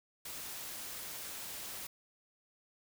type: noise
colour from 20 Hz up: white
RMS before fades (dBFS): -44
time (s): 0.25-1.87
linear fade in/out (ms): 5
effects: none